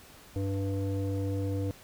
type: tone with low-pass filter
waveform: square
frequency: 98 Hz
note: G2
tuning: in tune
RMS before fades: -31 dBFS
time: 0.36-1.71 s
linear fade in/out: 0 ms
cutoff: 430 Hz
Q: 3.3
effects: pink hiss -53 dBFS RMS until 1.83 s